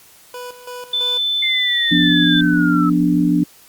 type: tone with tremolo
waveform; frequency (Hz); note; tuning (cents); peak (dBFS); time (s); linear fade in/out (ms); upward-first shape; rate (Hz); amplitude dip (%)
25% pulse; 493.9; B4; 0; -25; 0.34-1.18; 2; square; 3; 70
type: tone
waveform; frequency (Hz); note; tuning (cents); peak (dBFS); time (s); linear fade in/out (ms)
sine; 3520; A7; 0; -16; 0.93-2.41; 5
type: linear sweep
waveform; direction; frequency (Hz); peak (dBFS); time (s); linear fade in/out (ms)
sine; down; 2113 to 1290; -19; 1.42-2.9; 10
type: chord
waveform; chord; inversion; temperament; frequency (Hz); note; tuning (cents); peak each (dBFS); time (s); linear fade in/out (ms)
sine; B diminished; second; equal; 174.61 / 246.9 / 293.7; F3 / B3 / D4; 0 / 0 / 0; -17 / -19 / -15; 1.91-3.44; 10
effects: white hiss -47 dBFS RMS until 3.68 s + Opus 48 kbps